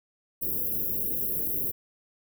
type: band-stop noise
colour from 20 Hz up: white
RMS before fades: -29 dBFS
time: 0.41-1.72 s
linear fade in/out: 20 ms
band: 510 to 12000 Hz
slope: 48 dB/octave
effects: none